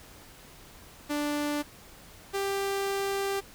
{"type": "tone pair in turn", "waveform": "sawtooth", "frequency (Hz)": [293.7, 394.4], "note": ["D4", "G4"], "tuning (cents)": [0, 11], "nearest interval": "perfect fourth", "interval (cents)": 511, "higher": "second", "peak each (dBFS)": [-24, -24], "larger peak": "neither", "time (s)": [[1.09, 1.63], [2.33, 3.41]], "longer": "second", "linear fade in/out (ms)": 20, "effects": ["pink hiss -51 dBFS RMS until 3.54 s"]}